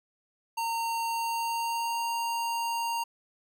square tone with pitch glide, 918 to 929.7 Hz, A#5 to A#5, -27 to -5 cents, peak -29 dBFS, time 0.57-3.04 s, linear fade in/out 10 ms, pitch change +22 cents, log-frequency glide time 1.05-2.1 s, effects none

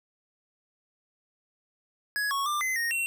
square tone with pitch steps, 1675 / 1107 / 1189 / 2047 / 1859 / 2724 Hz, G#6 / C#6 / D6 / C7 / A#6 / F7, +14 / -3 / +21 / -38 / -5 / -44 cents, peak -27 dBFS, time 2.16-3.06 s, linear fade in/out 0 ms, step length 150 ms, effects none

